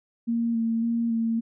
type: tone with vibrato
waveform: sine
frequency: 230 Hz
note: A#3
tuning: 23 cents flat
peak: -22 dBFS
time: 0.27-1.41 s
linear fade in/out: 20 ms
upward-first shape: square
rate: 1.8 Hz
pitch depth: 18 cents each way
effects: none